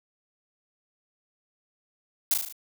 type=noise with echo; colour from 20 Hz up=blue; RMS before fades=-22 dBFS; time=2.31-2.34 s; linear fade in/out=2 ms; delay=37 ms; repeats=5; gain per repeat=-4 dB; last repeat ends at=2.525 s; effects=none